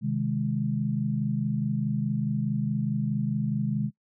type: chord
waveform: sine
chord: Ab major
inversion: first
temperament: equal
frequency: 130.81 / 155.56 / 207.7 Hz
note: C3 / Eb3 / Ab3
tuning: 0 / 0 / 0 cents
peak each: -29 / -30 / -28 dBFS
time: 0.01-3.91 s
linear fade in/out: 50 ms
effects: noise-tail reverb RT60 0.1 s tail -21 dB re dry